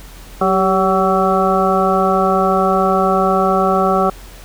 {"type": "harmonic tone with a mistuned harmonic", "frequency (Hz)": 188.9, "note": "F#3", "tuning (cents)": 36, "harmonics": [1, 2, 3, 4, 6, 7], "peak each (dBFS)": [-19, -18, -19, -17, -20, -19], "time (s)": [0.41, 4.1], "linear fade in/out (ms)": 5, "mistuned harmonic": 2, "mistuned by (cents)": 47, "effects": ["added 43 Hz sine -35 dBFS peak until 4.44 s", "pink hiss -40 dBFS RMS until 4.44 s"]}